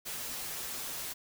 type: noise with comb filter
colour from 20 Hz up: white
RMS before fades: -39 dBFS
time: 0.05-1.14 s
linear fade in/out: 20 ms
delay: 9.9 ms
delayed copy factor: -0.5
effects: none